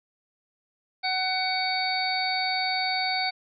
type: harmonic tone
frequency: 750 Hz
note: F#5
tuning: 23 cents sharp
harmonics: 1 / 2 / 3 / 5 / 6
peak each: -28 / -36 / -29 / -36 / -30 dBFS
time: 1.03-3.31 s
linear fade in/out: 20 ms
effects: none